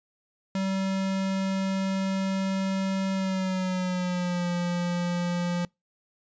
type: tone with pitch glide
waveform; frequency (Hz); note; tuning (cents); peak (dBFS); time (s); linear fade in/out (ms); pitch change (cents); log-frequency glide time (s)
square; 192.2 to 175.23; G3 to F3; -34 to +6; -26; 0.55-5.65; 2; -160; 3.13-4.49
effects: noise-tail reverb RT60 0.2 s tail -26 dB re dry + resampled to 16000 Hz